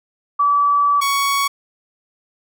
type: tone pair in turn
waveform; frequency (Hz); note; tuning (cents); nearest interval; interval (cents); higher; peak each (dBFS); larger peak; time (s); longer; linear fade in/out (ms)
sine / sawtooth; 1151 / 1116.9; D6 / C#6; -35 / +13; minor second; 52; first; -12 / -12; neither; 0.39-1.01 / 1.01-1.48; first; 10
effects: none